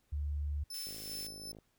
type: tone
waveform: sine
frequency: 73 Hz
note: D2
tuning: 10 cents flat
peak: -33 dBFS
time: 0.12-0.64 s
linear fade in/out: 10 ms
type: tone with tremolo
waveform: sawtooth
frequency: 5274 Hz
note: E8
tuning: in tune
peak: -37 dBFS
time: 0.7-1.52 s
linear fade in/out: 5 ms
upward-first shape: sine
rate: 2.6 Hz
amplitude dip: 60%
type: high-pass noise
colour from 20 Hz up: white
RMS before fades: -49 dBFS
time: 0.74-1.27 s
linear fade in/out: 2 ms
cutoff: 2000 Hz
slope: 12 dB/octave
type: click train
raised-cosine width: 2 ms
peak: -39 dBFS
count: 39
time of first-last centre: 0.87-1.587 s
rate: 53 Hz
effects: pink hiss -75 dBFS RMS until 1.78 s